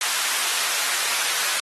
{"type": "high-pass noise", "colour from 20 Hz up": "pink", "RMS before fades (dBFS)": -24, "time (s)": [0.01, 1.6], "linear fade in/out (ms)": 2, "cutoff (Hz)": 1300, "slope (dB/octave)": 12, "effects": ["AAC 32 kbps"]}